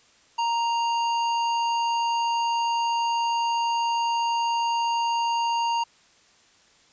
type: tone with tanh clipping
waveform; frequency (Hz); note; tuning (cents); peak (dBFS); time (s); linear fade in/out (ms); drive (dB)
sine; 932.3; A#5; 0; -24; 0.38-5.84; 10; 16
effects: white hiss -58 dBFS RMS until 6.92 s + resampled to 16000 Hz